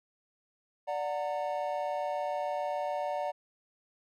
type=chord; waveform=triangle; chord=D augmented; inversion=none; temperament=just; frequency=587.3 / 734.2 / 917.7 Hz; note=D5 / F#5 / A#5; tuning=0 / -14 / -27 cents; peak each=-32 / -33 / -36 dBFS; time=0.87-3.32 s; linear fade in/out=20 ms; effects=none